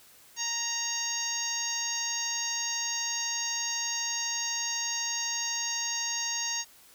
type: harmonic tone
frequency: 932 Hz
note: A#5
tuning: 1 cent flat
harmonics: 1 / 2 / 3 / 4 / 5 / 6 / 7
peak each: -41 / -39 / -39 / -41 / -38 / -37 / -32 dBFS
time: 0.36-6.65 s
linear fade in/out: 50 ms
effects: white hiss -56 dBFS RMS until 6.94 s